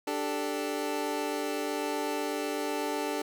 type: chord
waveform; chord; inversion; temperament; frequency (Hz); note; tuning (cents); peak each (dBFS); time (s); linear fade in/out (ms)
25% pulse; D suspended fourth; none; equal; 293.7 / 392 / 440; D4 / G4 / A4; 0 / 0 / 0; -30 / -32 / -31; 0.07-3.22; 5
effects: none